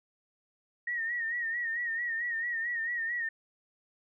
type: tone with vibrato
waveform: sine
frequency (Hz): 1870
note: A#6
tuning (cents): +5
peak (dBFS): -30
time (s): 0.87-3.29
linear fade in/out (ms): 5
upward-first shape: sine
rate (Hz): 4.5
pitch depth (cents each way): 67
effects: none